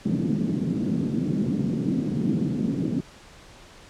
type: band-pass noise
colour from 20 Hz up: white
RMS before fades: -25 dBFS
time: 0.05-3.01 s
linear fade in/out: 10 ms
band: 150 to 260 Hz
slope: 24 dB/octave
effects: pink hiss -48 dBFS RMS until 3.89 s + low-pass 7000 Hz 12 dB/octave